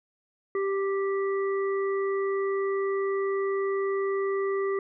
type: harmonic tone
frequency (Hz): 392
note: G4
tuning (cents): 0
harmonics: 1 / 3 / 5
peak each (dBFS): -25 / -35 / -39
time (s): 0.55-4.79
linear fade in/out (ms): 2
effects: none